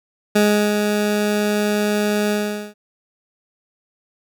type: tone with ADSR envelope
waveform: 20% pulse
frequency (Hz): 208.5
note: G#3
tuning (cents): +7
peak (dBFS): -7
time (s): 0.35-2.74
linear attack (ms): 10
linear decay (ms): 360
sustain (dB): -5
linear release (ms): 430
effects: none